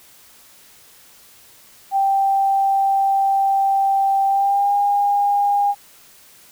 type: tone with pitch glide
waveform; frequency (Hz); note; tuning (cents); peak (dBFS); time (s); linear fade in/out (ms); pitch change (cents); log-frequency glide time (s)
sine; 784 to 810.7; G5 to G#5; 0 to -42; -14; 1.91-5.75; 50; +58; 4.27-4.75
effects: white hiss -48 dBFS RMS until 6.51 s